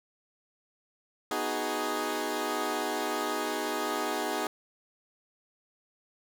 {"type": "chord", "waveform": "15% pulse", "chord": "G# minor seventh", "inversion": "first", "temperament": "equal", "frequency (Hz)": [246.9, 311.1, 370, 415.3], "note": ["B3", "D#4", "F#4", "G#4"], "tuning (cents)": [0, 0, 0, 0], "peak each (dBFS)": [-32, -28, -30, -27], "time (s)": [1.31, 4.47], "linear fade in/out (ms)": 2, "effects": []}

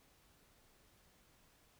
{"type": "silence", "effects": ["pink hiss -69 dBFS RMS until 1.79 s"]}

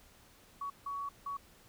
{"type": "tone bursts at uneven times", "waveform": "sine", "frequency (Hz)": 1124, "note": "C#6", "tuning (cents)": 24, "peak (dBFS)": -36, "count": 3, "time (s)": [[0.61, 0.7], [0.86, 1.09], [1.26, 1.37]], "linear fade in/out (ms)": 5, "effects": ["pink hiss -61 dBFS RMS until 1.68 s"]}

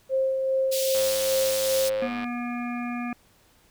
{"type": "tone with tremolo", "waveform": "sine", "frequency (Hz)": 530, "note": "C5", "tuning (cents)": 22, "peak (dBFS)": -20, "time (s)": [0.09, 2.09], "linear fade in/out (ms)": 50, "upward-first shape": "sine", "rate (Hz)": 2.5, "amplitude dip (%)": 35}
{"type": "high-pass noise", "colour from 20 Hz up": "pink", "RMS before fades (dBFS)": -30, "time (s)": [0.71, 1.9], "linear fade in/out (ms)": 20, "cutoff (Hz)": 3200, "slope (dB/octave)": 24}
{"type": "click train", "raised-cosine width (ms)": 0.3, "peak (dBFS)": -21, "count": 138, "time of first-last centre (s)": [0.95, 2.242], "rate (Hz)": 106}
{"type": "harmonic tone", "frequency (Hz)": 241.5, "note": "B3", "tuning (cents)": -39, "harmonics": [1, 3, 5, 7, 9, 10], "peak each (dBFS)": [-29, -37, -39, -42, -45, -40], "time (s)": [2.02, 3.13], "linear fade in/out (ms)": 2}
{"effects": ["pink hiss -60 dBFS RMS until 3.7 s"]}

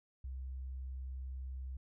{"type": "tone", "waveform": "sine", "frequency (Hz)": 65.1, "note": "C2", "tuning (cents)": -8, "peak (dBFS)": -40, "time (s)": [0.24, 1.77], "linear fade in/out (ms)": 5, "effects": []}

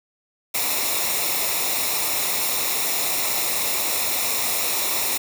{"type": "noise with comb filter", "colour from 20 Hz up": "white", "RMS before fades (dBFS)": -23, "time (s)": [0.54, 5.18], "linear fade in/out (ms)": 10, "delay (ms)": 0.64, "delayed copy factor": -0.65, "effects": []}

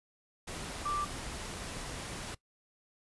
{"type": "tone in noise", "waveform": "sine", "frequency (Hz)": 1174.7, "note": "D6", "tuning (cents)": 0, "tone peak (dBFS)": -31, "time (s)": [0.85, 1.05], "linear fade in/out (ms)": 10, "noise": "pink", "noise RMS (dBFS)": -41, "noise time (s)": [0.47, 2.35], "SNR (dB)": 7, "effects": ["noise-tail reverb RT60 0.1 s tail -20 dB re dry", "resampled to 24000 Hz"]}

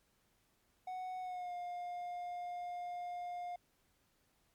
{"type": "tone with pitch glide", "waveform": "triangle", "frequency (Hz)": [740, 708.6], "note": ["F#5", "F5"], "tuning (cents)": [0, 25], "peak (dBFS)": -38, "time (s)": [0.87, 3.56], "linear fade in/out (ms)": 5, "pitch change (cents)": -75, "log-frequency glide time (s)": [1.2, 1.54], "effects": ["pink hiss -75 dBFS RMS until 4.54 s", "MP3 96 kbps"]}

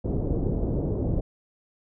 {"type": "low-pass noise", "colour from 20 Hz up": "pink", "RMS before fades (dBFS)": -26, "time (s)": [0.04, 1.21], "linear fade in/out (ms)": 10, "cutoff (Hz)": 510, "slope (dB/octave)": 24, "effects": []}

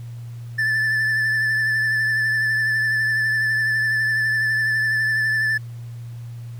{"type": "tone with vibrato", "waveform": "triangle", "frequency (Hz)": 1754, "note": "A6", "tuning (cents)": -6, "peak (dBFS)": -16, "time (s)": [0.58, 5.58], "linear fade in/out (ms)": 10, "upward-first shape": "triangle", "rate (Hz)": 12, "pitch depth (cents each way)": 30, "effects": ["added 118 Hz sine -31 dBFS peak until 6.59 s", "pink hiss -53 dBFS RMS until 6.59 s"]}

